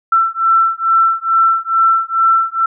sine beating tone pair, 1339 / 1341.3 Hz, E6 / E6, +27 / +30 cents, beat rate 2.3 Hz, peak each -13 dBFS, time 0.12-2.66 s, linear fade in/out 5 ms, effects none

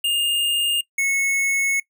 square tone pair in turn, 2824 / 2195 Hz, F7 / C#7, +19 / -18 cents, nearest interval major third, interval 437 cents, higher first, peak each -19 dBFS, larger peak neither, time 0.04-0.81 / 0.98-1.8 s, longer second, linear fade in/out 5 ms, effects noise-tail reverb RT60 0.1 s tail -21 dB re dry

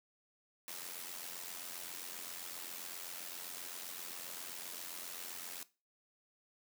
white noise with amplitude modulation, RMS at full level -43 dBFS, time 0.68-5.63 s, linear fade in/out 0 ms, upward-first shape sine, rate 87.6 Hz, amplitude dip 65%, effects noise-tail reverb RT60 0.3 s tail -18 dB re dry + high-pass 200 Hz 12 dB/octave

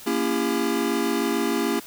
square chord, A# diminished seventh, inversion none, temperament just, 233.1 / 279.7 / 335.6 / 402.8 Hz, A#3 / C#4 / E4 / G4, 0 / +16 / +31 / +47 cents, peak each -28 dBFS, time 0.06-1.8 s, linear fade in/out 10 ms, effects white hiss -43 dBFS RMS until 1.86 s

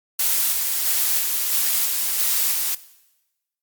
blue noise with tremolo, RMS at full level -20 dBFS, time 0.19-2.75 s, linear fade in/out 5 ms, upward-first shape square, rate 1.5 Hz, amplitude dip 25%, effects noise-tail reverb RT60 1.0 s tail -18 dB re dry + Opus 48 kbps

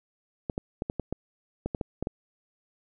clicks, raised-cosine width 2 ms, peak -16 dBFS, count 11, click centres 0.498 / 0.579 / 0.821 / 0.899 / 0.997 / 1.126 / 1.66 / 1.748 / 1.812 / 2.026 / 2.071 s, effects none

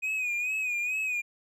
triangle tone with vibrato, 2489 Hz, D#7, in tune, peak -26 dBFS, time 0.02-1.22 s, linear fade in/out 20 ms, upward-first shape sine, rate 2.3 Hz, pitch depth 65 cents each way, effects none

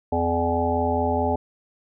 harmonic tone, 84.7 Hz, E2, 48 cents sharp, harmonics 1 / 3 / 5 / 7 / 9 / 10, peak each -27 / -27 / -27 / -27 / -27 / -27 dBFS, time 0.12-1.36 s, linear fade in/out 5 ms, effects none

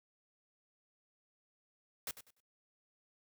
white noise with echo, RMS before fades -40 dBFS, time 2.07-2.11 s, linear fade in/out 2 ms, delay 98 ms, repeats 3, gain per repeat -12 dB, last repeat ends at 2.404 s, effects noise-tail reverb RT60 0.2 s tail -24 dB re dry

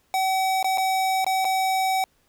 square tone with dropouts, 760 Hz, F#5, 46 cents sharp, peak -21 dBFS, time 0.14-2.04 s, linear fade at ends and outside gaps 1 ms, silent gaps 0.628-0.644 / 0.775-0.781 / 1.245-1.265 / 1.446-1.451 s, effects pink hiss -65 dBFS RMS until 2.28 s

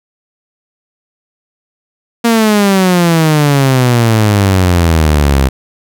sawtooth exponential sweep, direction down, 235.7 to 65.41 Hz, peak -3 dBFS, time 2.24-5.49 s, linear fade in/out 10 ms, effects none

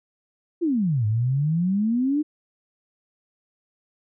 sine exponential two-way sweep, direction down then up, 361.3 to 103.83 to 309.3 Hz, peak -19 dBFS, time 0.61-2.23 s, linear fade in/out 20 ms, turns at 1.06 s, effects none

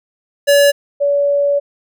square / sine tone pair in turn, 570 / 570 Hz, C#5 / C#5, +48 / +48 cents, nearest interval unison, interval 0 cents, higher neither, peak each -8 / -11 dBFS, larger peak first, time 0.47-0.72 / 1-1.6 s, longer second, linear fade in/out 20 ms, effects none

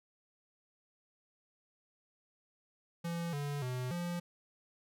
square tone with pitch steps, 169.7 / 144 / 126.3 / 174.1 Hz, F3 / D3 / B2 / F3, -49 / -34 / +39 / -5 cents, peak -36 dBFS, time 3.04-4.2 s, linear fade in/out 10 ms, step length 290 ms, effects none

